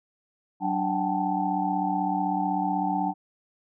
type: tone cluster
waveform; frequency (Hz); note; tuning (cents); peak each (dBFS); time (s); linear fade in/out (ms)
sine; 187.9 / 294.3 / 751 / 787 / 878; F#3 / D4 / F#5 / G5 / A5; +27 / +4 / +26 / +7 / -4; -30; 0.6-3.14; 50
effects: none